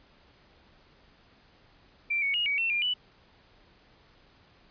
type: tone with pitch steps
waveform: sine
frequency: 2352 / 2225 / 2872 / 2262 / 2701 / 2398 / 2968 Hz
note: D7 / C#7 / F7 / C#7 / E7 / D7 / F#7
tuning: +2 / +6 / +48 / +34 / +42 / +36 / +5 cents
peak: -25 dBFS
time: 2.1-2.94 s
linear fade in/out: 10 ms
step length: 120 ms
effects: pink hiss -60 dBFS RMS until 4.7 s + resampled to 11025 Hz